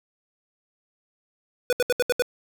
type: tone bursts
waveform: square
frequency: 493.9 Hz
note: B4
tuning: in tune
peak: -19 dBFS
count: 6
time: 1.7-2.222 s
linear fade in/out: 0 ms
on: 27 ms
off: 72 ms
effects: none